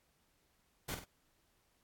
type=noise with echo; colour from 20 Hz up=pink; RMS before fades=-40 dBFS; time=0.88-0.95 s; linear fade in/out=10 ms; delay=48 ms; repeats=2; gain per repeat=-7 dB; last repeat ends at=1.046 s; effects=pink hiss -75 dBFS RMS until 1.83 s + AAC 64 kbps